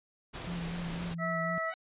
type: noise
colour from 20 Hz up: pink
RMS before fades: -41 dBFS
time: 0.33-1.15 s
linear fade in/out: 20 ms
type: tone with vibrato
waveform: sine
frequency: 170.8 Hz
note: F3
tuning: 38 cents flat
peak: -35 dBFS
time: 0.47-1.58 s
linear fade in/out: 0 ms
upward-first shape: sine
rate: 4 Hz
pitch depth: 35 cents each way
type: harmonic tone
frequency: 651 Hz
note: E5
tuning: 22 cents flat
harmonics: 1 / 2 / 3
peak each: -35 / -35 / -35 dBFS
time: 1.18-1.74 s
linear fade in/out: 50 ms
type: tone with exponential growth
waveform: 15% pulse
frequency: 743 Hz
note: F#5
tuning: 7 cents sharp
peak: -33 dBFS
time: 1.62-1.74 s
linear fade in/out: 2 ms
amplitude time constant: 24 ms
effects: resampled to 8000 Hz